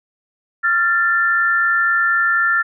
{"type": "tone pair together", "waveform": "sine", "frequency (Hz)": [1382, 1769.6], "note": ["F6", "A6"], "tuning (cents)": [-19, 9], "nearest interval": "major third", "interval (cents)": 428, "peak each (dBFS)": -16, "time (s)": [0.63, 2.63], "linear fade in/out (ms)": 20, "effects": []}